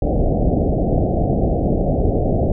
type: low-pass noise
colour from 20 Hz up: pink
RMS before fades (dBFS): -17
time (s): 0.02-2.52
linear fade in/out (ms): 2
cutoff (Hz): 740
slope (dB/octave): 96
effects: none